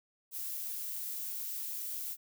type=noise; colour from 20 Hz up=violet; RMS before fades=-39 dBFS; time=0.31-2.17 s; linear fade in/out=50 ms; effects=none